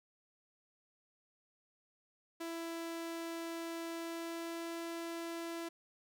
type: tone with pitch glide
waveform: sawtooth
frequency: 332.7 to 335 Hz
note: E4 to E4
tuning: +16 to +28 cents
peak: -36 dBFS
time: 2.4-5.69 s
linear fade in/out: 10 ms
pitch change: +12 cents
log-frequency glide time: 3.89-4.82 s
effects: none